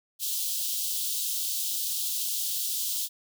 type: high-pass noise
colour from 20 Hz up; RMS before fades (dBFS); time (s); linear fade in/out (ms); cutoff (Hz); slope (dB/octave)
white; -30; 0.19-3.09; 50; 3100; 48
effects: none